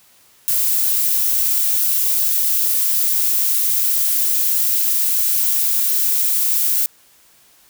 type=noise; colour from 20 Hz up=violet; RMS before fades=-17 dBFS; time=0.48-6.86 s; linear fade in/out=0 ms; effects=white hiss -52 dBFS RMS until 7.69 s